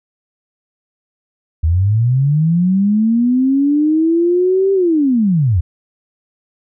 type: linear two-way sweep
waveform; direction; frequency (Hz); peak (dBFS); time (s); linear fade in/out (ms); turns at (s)
sine; up then down; 76.1 to 393.9 to 76.1; -10; 1.63-5.61; 10; 4.73
effects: none